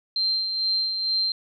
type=tone with tremolo; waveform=sine; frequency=4148 Hz; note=C8; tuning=16 cents flat; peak=-20 dBFS; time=0.16-1.32 s; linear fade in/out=2 ms; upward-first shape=sine; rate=2.2 Hz; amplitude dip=45%; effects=none